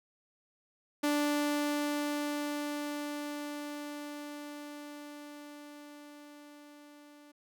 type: tone with level ramp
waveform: sawtooth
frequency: 293.2 Hz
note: D4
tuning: 3 cents flat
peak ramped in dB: -23 to -50 dBFS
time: 1.03-7.32 s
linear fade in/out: 10 ms
effects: none